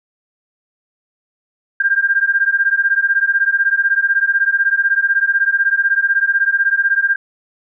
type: beating tone pair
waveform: sine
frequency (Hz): 1590 / 1606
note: G6 / G6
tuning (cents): +24 / +41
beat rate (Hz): 16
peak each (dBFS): -15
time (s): 1.8-7.16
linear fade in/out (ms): 5
effects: none